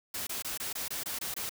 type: noise bursts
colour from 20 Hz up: white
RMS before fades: -36 dBFS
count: 9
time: 0.14-1.494 s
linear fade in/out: 5 ms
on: 130 ms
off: 23 ms
effects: none